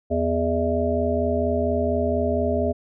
harmonic tone with a mistuned harmonic, 82.6 Hz, E2, 4 cents sharp, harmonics 1 / 3 / 5 / 7 / 8, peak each -26 / -26 / -26 / -26 / -26 dBFS, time 0.1-2.73 s, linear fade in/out 20 ms, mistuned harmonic 7, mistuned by +54 cents, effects none

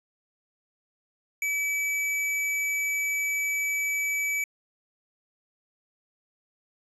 square tone, 2296 Hz, D7, 40 cents flat, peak -26 dBFS, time 1.42-4.44 s, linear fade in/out 2 ms, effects resampled to 32000 Hz

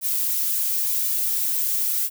violet noise with flanger, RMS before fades -23 dBFS, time 0.01-2.1 s, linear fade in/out 50 ms, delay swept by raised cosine 1.7 to 3.3 ms, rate 0.93 Hz, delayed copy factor +0.55, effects none

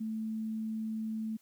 sine tone, 220 Hz, A3, in tune, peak -33 dBFS, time 0-1.37 s, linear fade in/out 10 ms, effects white hiss -68 dBFS RMS until 1.41 s + high-pass 80 Hz 12 dB/octave

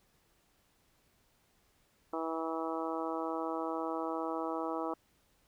harmonic tone, 162.3 Hz, E3, 27 cents flat, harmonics 2 / 3 / 4 / 5 / 6 / 7 / 8, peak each -38 / -40 / -41 / -42 / -43 / -43 / -44 dBFS, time 2.13-4.94 s, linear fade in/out 5 ms, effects pink hiss -71 dBFS RMS until 5.47 s

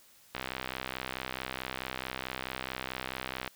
click train, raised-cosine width 0.3 ms, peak -18 dBFS, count 203, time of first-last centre 0.35-3.477 s, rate 64.6 Hz, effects white hiss -60 dBFS RMS until 3.55 s

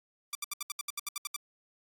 5% pulse tone bursts, 1174.7 Hz, D6, in tune, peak -21 dBFS, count 12, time 0.33-1.363 s, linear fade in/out 2 ms, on 21 ms, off 71 ms, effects AAC 48 kbps

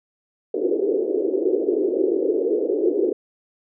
white band-pass noise, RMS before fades -21 dBFS, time 0.54-3.13 s, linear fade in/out 5 ms, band 330 to 450 Hz, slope 48 dB/octave, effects none

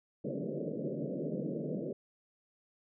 pink band-pass noise, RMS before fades -37 dBFS, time 0.24-1.93 s, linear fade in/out 5 ms, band 140 to 600 Hz, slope 96 dB/octave, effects none

